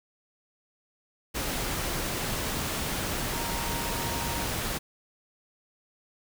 sine tone in noise, 932.3 Hz, A#5, in tune, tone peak -37 dBFS, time 3.32-4.47 s, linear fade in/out 20 ms, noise pink, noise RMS -31 dBFS, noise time 1.34-4.79 s, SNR -9 dB, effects none

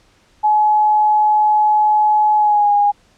sine tone with pitch glide, 849 to 820.1 Hz, G#5 to G#5, +38 to -22 cents, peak -10 dBFS, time 0.43-2.92 s, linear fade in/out 20 ms, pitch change -60 cents, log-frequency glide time 2.36-2.73 s, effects pink hiss -54 dBFS RMS until 3.17 s + low-pass 7000 Hz 12 dB/octave

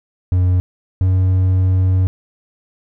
triangle tone pair in turn, 90.8 / 93.08 Hz, F#2 / F#2, -32 / +11 cents, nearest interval unison, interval 43 cents, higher second, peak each -9 dBFS, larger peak neither, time 0.32-0.6 / 1.01-2.07 s, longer second, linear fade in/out 0 ms, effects none

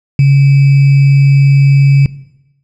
sine tone with sample-and-hold, 138.59 Hz, C#3, in tune, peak -3 dBFS, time 0.19-2.06 s, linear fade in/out 2 ms, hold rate 2450 Hz, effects noise-tail reverb RT60 0.9 s tail -18 dB re dry + low-pass 4000 Hz 12 dB/octave

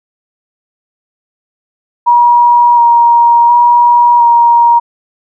sine tone with vibrato, 950 Hz, A#5, 33 cents sharp, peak -3 dBFS, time 2.06-4.8 s, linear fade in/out 20 ms, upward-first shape square, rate 0.7 Hz, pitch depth 13 cents each way, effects none

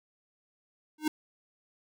square tone with exponential growth, 307.4 Hz, D#4, 21 cents flat, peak -23 dBFS, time 0.98-1.08 s, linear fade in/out 5 ms, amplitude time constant 21 ms, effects none

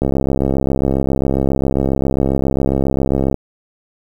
click train, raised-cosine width 2 ms, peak -3 dBFS, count 225, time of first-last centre 0.02-3.343 s, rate 67.4 Hz, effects 7-bit

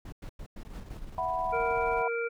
brown noise bursts, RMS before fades -41 dBFS, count 6, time 0.05-0.974 s, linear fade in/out 5 ms, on 74 ms, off 96 ms
brown noise with tremolo, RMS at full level -42 dBFS, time 0.65-2.02 s, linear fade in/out 0 ms, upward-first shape square, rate 19 Hz, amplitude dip 40%
sine chord, E suspended second, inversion none, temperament equal, 659.3 / 740 / 987.8 Hz, E5 / F#5 / B5, 0 / 0 / 0 cents, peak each -35 / -32 / -31 dBFS, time 1.18-2.08 s, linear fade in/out 2 ms
harmonic tone, 466.2 Hz, A#4, in tune, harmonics 1 / 3 / 5, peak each -30 / -35 / -37 dBFS, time 1.52-2.29 s, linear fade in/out 20 ms
effects none

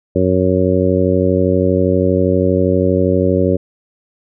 harmonic tone, 92.5 Hz, F#2, in tune, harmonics 1 / 2 / 3 / 4 / 5 / 6, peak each -18 / -18 / -18 / -18 / -18 / -18 dBFS, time 0.15-3.57 s, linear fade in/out 10 ms, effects none

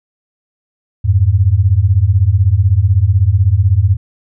sine beating tone pair, 87.31 / 103.31 Hz, F2 / G#2, 0 / -9 cents, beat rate 16 Hz, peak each -11 / -10 dBFS, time 1.04-3.97 s, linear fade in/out 20 ms, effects none

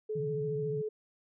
sine tone, 430.1 Hz, A4, 39 cents flat, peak -32 dBFS, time 0.09-0.89 s, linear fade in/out 10 ms
sine tone with vibrato, 148.4 Hz, D3, 18 cents sharp, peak -35 dBFS, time 0.15-0.82 s, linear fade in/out 10 ms, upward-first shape triangle, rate 14 Hz, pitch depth 200 cents each way
effects none

